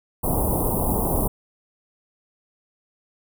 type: band-stop noise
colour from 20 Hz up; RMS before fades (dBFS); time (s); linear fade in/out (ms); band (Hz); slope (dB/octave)
pink; -22; 0.23-1.28; 10; 1000 to 9800; 48
effects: none